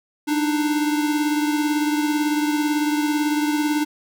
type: beating tone pair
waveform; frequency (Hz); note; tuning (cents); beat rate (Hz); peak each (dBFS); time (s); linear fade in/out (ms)
square; 297.1 / 315.1; D4 / D#4; +20 / +22; 18; -20 / -28; 0.27-3.85; 20
effects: none